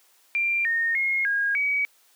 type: tone with pitch steps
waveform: sine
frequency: 2375 / 1841 / 2152 / 1631 / 2269 Hz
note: D7 / A#6 / C7 / G#6 / C#7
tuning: +19 / -22 / +48 / -32 / +40 cents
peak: -21 dBFS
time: 0.35-1.85 s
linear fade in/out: 0 ms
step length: 300 ms
effects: white hiss -60 dBFS RMS until 2.15 s + high-pass 400 Hz 12 dB/octave